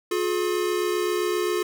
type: tone pair together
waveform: square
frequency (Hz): 357.1 / 424.7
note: F4 / G#4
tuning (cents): +39 / +39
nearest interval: minor third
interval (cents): 300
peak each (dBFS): -25 / -27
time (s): 0.11-1.63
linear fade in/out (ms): 5
effects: none